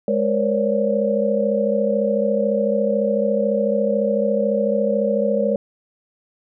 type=tone cluster; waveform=sine; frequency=208.7 / 474 / 538 / 572 Hz; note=G#3 / A#4 / C5 / D5; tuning=+9 / +29 / +48 / -46 cents; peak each=-22 dBFS; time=0.08-5.56 s; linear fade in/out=2 ms; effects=none